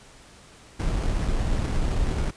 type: noise with sample-and-hold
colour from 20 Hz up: brown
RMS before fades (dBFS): -24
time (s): 0.79-2.31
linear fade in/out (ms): 10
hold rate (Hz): 3675
effects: pink hiss -50 dBFS RMS until 2.36 s + resampled to 22050 Hz